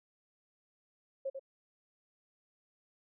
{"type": "tone with echo", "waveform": "sine", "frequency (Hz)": 540, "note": "C#5", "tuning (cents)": -45, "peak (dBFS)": -33, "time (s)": [1.25, 1.3], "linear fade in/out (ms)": 10, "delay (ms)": 95, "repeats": 1, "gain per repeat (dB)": -6, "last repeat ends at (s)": 1.395, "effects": []}